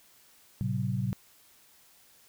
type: chord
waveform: sine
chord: F# diminished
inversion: first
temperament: equal with one note detuned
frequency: 110 / 130.81 / 188.99 Hz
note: A2 / C3 / F#3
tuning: 0 / 0 / +37 cents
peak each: -32 / -31 / -33 dBFS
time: 0.61-1.13 s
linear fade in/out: 0 ms
effects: white hiss -60 dBFS RMS until 2.28 s